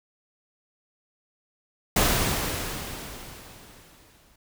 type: noise with exponential decay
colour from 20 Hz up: pink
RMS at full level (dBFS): -20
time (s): 1.96-4.36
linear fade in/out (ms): 5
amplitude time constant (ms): 520
effects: none